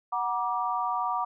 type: chord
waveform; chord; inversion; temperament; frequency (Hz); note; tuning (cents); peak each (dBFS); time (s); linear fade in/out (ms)
sine; Gb augmented; none; equal with one note detuned; 740 / 952.5 / 1174.7; Gb5 / Bb5 / D6; 0 / +37 / 0; -31 / -30 / -30; 0.12-1.25; 10
effects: none